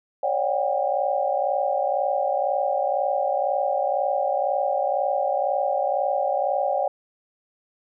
sine tone cluster, 547 / 589 / 735 / 797 Hz, C#5 / D5 / F#5 / G5, -23 / +5 / -12 / +28 cents, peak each -26 dBFS, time 0.23-6.88 s, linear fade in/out 5 ms, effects none

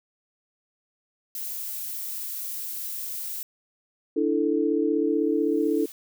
violet noise, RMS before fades -33 dBFS, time 1.35-3.43 s, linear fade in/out 2 ms
sine chord, D suspended second, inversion none, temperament equal, 293.7 / 329.6 / 440 Hz, D4 / E4 / A4, 0 / 0 / 0 cents, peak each -25 dBFS, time 4.16-5.86 s, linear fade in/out 10 ms
blue noise with exponential growth, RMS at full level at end -42 dBFS, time 4.95-5.92 s, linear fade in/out 1 ms, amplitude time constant 210 ms
effects none

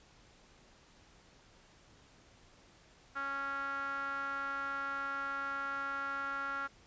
sawtooth tone with band-pass filter, 276.4 Hz, C#4, 5 cents flat, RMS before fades -38 dBFS, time 3.15-6.68 s, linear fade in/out 20 ms, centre 1400 Hz, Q 6.6, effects pink hiss -62 dBFS RMS until 6.86 s + resampled to 16000 Hz

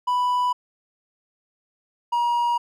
triangle tone pair in turn, 989 / 953.3 Hz, B5 / A#5, +2 / +39 cents, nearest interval minor second, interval 63 cents, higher first, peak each -17 dBFS, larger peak neither, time 0.07-0.53 / 2.12-2.58 s, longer neither, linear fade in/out 10 ms, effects none

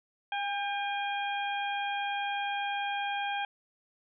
harmonic tone with a mistuned harmonic, 809 Hz, G#5, 46 cents flat, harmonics 1 / 2 / 3 / 4, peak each -32 / -37 / -39 / -40 dBFS, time 0.32-3.45 s, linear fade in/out 2 ms, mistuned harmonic 2, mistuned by -28 cents, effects none

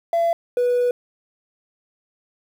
triangle tone pair in turn, 676 / 489.9 Hz, E5 / B4, +43 / -14 cents, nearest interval tritone, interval 557 cents, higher first, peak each -13 dBFS, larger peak neither, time 0.13-0.33 / 0.57-0.91 s, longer second, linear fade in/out 2 ms, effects tanh soft clip ceiling -12 dBFS + 8-bit

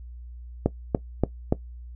click train, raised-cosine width 2 ms, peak -6 dBFS, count 4, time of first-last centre 0.66-1.525 s, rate 3.47 Hz, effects noise-tail reverb RT60 0.1 s tail -17 dB re dry + added 60 Hz sine -38 dBFS peak until 1.95 s

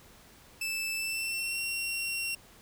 sawtooth tone with pitch glide, 2637 to 2739 Hz, E7 to F7, 0 to -34 cents, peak -28 dBFS, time 0.61-2.35 s, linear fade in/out 5 ms, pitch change +66 cents, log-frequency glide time 0.95-1.61 s, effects pink hiss -56 dBFS RMS until 2.61 s

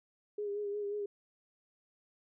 sine tone with vibrato, 410.2 Hz, G#4, 21 cents flat, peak -34 dBFS, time 0.38-1.06 s, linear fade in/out 5 ms, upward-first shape sine, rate 5.6 Hz, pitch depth 33 cents each way, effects none

